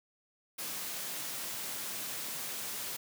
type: high-pass noise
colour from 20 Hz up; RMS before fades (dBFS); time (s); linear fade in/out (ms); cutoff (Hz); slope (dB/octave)
white; -39; 0.58-2.97; 10; 110; 48
effects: none